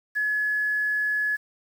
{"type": "tone with quantisation", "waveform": "sine", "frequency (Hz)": 1700, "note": "G#6", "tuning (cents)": 40, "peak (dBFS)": -22, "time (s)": [0.15, 1.37], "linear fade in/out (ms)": 20, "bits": 8, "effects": []}